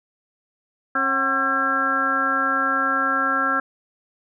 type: harmonic tone with a mistuned harmonic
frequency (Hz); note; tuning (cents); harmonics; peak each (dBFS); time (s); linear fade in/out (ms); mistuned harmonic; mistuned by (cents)
270; C#4; -45; 1 / 2 / 3 / 4 / 5 / 6; -29 / -31 / -32 / -29 / -21 / -23; 0.95-3.6; 5; 3; -120
effects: none